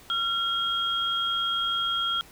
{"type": "tone pair together", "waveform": "sine", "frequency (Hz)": [1371, 3261], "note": ["F6", "G#7"], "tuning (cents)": [-32, -32], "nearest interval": "octave + minor third", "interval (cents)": 1500, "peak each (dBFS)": [-28, -26], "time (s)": [0.1, 2.21], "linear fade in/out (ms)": 0, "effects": ["pink hiss -51 dBFS RMS until 2.31 s"]}